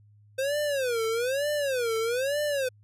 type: tone with vibrato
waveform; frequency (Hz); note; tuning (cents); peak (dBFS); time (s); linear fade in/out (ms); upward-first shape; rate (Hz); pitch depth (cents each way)
square; 515; C5; -28; -26; 0.38-2.69; 10; sine; 1.1; 250
effects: added 104 Hz sine -54 dBFS peak until 2.83 s + resampled to 32000 Hz